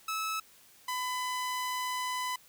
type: tone pair in turn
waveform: sawtooth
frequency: 1300 / 1003.8 Hz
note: E6 / B5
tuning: -24 / +28 cents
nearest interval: major third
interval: 448 cents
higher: first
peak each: -28 dBFS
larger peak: neither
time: 0.08-0.4 / 0.88-2.36 s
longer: second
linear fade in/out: 5 ms
effects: white hiss -59 dBFS RMS until 2.48 s